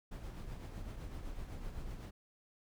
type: noise with tremolo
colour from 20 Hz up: brown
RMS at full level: -42 dBFS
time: 0.11-2.11 s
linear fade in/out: 10 ms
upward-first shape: triangle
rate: 7.9 Hz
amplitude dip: 50%
effects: none